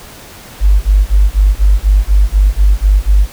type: tone bursts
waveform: sine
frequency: 49.75 Hz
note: G1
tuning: 26 cents sharp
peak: -4 dBFS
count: 11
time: 0.6-3.27 s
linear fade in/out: 50 ms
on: 220 ms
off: 25 ms
effects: pink hiss -34 dBFS RMS until 3.32 s